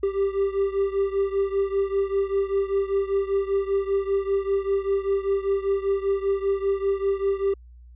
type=beating tone pair; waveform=triangle; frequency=392 / 397.1 Hz; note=G4 / G4; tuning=0 / +22 cents; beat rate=5.1 Hz; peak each=-21 / -24 dBFS; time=0.03-7.54 s; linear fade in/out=5 ms; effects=added 60 Hz sine -44 dBFS peak until 7.95 s + resampled to 8000 Hz